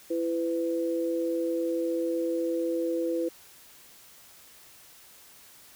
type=tone pair together; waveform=sine; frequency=334.1 / 502 Hz; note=E4 / B4; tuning=+23 / +28 cents; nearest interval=perfect fifth; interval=705 cents; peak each=-28 / -29 dBFS; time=0.1-3.29 s; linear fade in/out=10 ms; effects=white hiss -53 dBFS RMS until 5.75 s